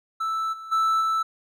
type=tone with level steps; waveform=triangle; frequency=1318.5 Hz; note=E6; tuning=in tune; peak=-22 / -34 / -17 / -19 dBFS; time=0.2-1.23 s; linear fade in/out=10 ms; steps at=0.52 / 0.71 / 1 s; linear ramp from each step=20 ms; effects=none